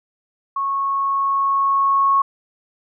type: tone with level ramp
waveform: sine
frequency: 1100 Hz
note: C#6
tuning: 14 cents flat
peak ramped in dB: -19 to -12 dBFS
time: 0.56-2.22 s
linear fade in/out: 5 ms
effects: none